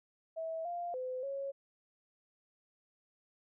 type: tone with pitch steps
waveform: sine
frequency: 650 / 697 / 510 / 551 Hz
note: E5 / F5 / C5 / C#5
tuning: -24 / -4 / -44 / -11 cents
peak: -36 dBFS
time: 0.36-1.52 s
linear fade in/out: 20 ms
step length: 290 ms
effects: none